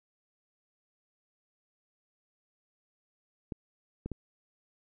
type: clicks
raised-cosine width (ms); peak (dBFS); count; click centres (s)
3; -23; 3; 3.522 / 4.06 / 4.117
effects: none